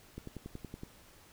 click train, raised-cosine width 3 ms, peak -29 dBFS, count 8, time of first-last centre 0.18-0.834 s, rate 10.7 Hz, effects pink hiss -59 dBFS RMS until 1.32 s

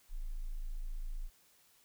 sine tone, 27.5 Hz, A0, in tune, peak -36 dBFS, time 0.09-1.3 s, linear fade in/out 50 ms, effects white hiss -67 dBFS RMS until 1.84 s

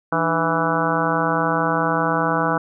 harmonic tone with a mistuned harmonic, 164.81 Hz, E3, in tune, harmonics 1 / 2 / 3 / 4 / 5 / 6 / 7 / 8 / 9, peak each -26 / -26 / -26 / -26 / -26 / -26 / -26 / -26 / -26 dBFS, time 0.12-2.58 s, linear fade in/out 5 ms, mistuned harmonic 2, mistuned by -130 cents, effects none

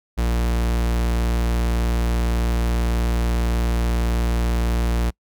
45% pulse tone, 58.27 Hz, A#1, in tune, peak -18 dBFS, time 0.17-5.11 s, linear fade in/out 20 ms, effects noise-tail reverb RT60 0.1 s tail -26 dB re dry

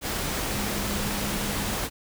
sine tone in noise, 203.4 Hz, G#3, 36 cents flat, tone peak -33 dBFS, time 0.5-1.78 s, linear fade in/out 50 ms, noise pink, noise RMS -29 dBFS, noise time 0.01-1.9 s, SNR -7 dB, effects none

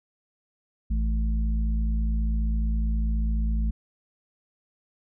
harmonic tone, 54.7 Hz, A1, 9 cents flat, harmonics 1 / 3 / 4, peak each -22 / -37 / -34 dBFS, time 0.9-3.71 s, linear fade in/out 10 ms, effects none

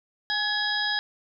sine tone cluster, 831 / 1691 / 3289 / 3859 / 4993 Hz, G#5 / G#6 / G#7 / B7 / D#8, +1 / +31 / -18 / -41 / +5 cents, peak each -33 / -27 / -32 / -32 / -31 dBFS, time 0.3-0.99 s, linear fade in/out 0 ms, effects none

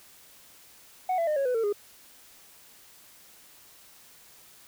sine tone with pitch steps, 740 / 670.8 / 608.1 / 551.2 / 499.6 / 452.9 / 410.5 Hz, F#5 / E5 / D#5 / C#5 / B4 / A#4 / G#4, 0 / +30 / -40 / -10 / +20 / -50 / -20 cents, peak -21 dBFS, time 1.09-1.727 s, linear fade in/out 5 ms, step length 91 ms, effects tanh soft clip ceiling -23 dBFS + white hiss -54 dBFS RMS until 4.67 s

